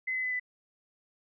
sine tone with pitch steps, 2039 / 2025 / 2011 / 1997 Hz, C7 / B6 / B6 / B6, -45 / +43 / +31 / +19 cents, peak -29 dBFS, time 0.07-0.398 s, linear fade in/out 10 ms, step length 82 ms, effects none

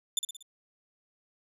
20% pulse tone with echo, 3534 Hz, A7, 7 cents sharp, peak -19 dBFS, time 0.17-0.19 s, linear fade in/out 2 ms, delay 59 ms, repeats 4, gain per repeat -6 dB, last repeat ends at 0.426 s, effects none

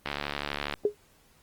click train, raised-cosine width 0.3 ms, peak -14 dBFS, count 50, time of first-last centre 0.06-0.739 s, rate 72.2 Hz
sine tone with exponential decay, 415.3 Hz, G#4, in tune, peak -17 dBFS, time 0.85-0.95 s, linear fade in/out 2 ms, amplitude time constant 20 ms
effects pink hiss -62 dBFS RMS until 1.42 s + Opus 24 kbps

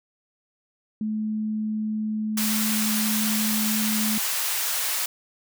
sine tone, 215.5 Hz, A3, 36 cents flat, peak -24 dBFS, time 1.01-4.18 s, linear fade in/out 2 ms
white high-pass noise, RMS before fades -26 dBFS, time 2.37-5.06 s, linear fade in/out 5 ms, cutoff 760 Hz, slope 12 dB/octave
effects none

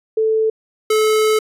sine / square tone pair in turn, 440 / 432.7 Hz, A4 / A4, 0 / -29 cents, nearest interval unison, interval 29 cents, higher first, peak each -13 dBFS, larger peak neither, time 0.17-0.5 / 0.9-1.39 s, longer second, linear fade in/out 5 ms, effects resampled to 32000 Hz

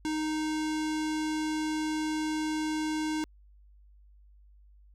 square tone with low-pass filter, 310 Hz, D#4, 6 cents flat, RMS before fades -31 dBFS, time 0.05-3.24 s, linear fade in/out 0 ms, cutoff 7600 Hz, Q 1.2, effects added 50 Hz sine -54 dBFS peak until 4.94 s

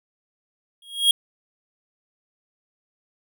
square tone with exponential growth, 3278 Hz, G#7, 23 cents flat, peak -11 dBFS, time 0.82-1.11 s, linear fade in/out 2 ms, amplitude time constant 62 ms, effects none

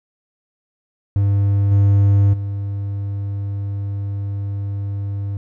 triangle tone with level steps, 100 Hz, G2, 35 cents sharp, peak -11 / -8 / -19 dBFS, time 1.16-5.37 s, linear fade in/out 0 ms, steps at 1.71 / 2.33 s, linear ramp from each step 10 ms, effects none

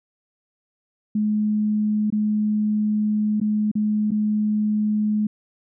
sine tone with dropouts, 211.9 Hz, G#3, 35 cents sharp, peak -18 dBFS, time 1.15-5.27 s, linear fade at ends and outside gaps 5 ms, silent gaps 2.103-2.124 / 3.401-3.413 / 3.715-3.753 / 4.108-4.116 s, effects none

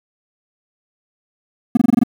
triangle tone bursts, 239.6 Hz, A#3, 48 cents sharp, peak -5 dBFS, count 7, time 1.75-2.035 s, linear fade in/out 5 ms, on 21 ms, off 23 ms, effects 7-bit

